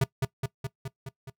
square tone with echo, 133.5 Hz, C3, 35 cents sharp, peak -21 dBFS, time 0.01-0.04 s, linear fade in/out 5 ms, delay 210 ms, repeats 6, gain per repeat -3 dB, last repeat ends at 1.3 s, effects noise-tail reverb RT60 0.1 s tail -19 dB re dry

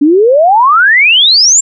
sine exponential sweep, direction up, 277.2 to 7560 Hz, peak -3 dBFS, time 0.01-1.61 s, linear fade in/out 10 ms, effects none

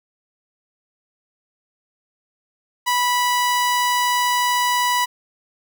sawtooth tone, 983 Hz, B5, 8 cents flat, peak -13 dBFS, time 2.86-5.06 s, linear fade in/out 20 ms, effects none

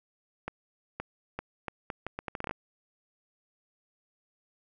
accelerating click train, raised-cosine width 0.5 ms, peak -19 dBFS, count 14, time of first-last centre 0.48-2.511 s, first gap 520 ms, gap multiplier 0.75, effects none

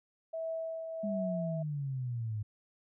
sine tone with tremolo, 651 Hz, E5, 22 cents flat, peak -33 dBFS, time 0.33-1.63 s, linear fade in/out 10 ms, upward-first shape triangle, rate 1.4 Hz, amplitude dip 45%
sine exponential sweep, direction down, 207.7 to 103.83 Hz, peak -33 dBFS, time 1.03-2.43 s, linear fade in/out 10 ms
effects none

